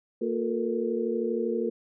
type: tone cluster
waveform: sine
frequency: 230.2 / 357.8 / 439.1 / 471.7 Hz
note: A#3 / F4 / A4 / A#4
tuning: -22 / +42 / -4 / +20 cents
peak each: -31 dBFS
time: 0.21-1.7 s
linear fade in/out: 10 ms
effects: none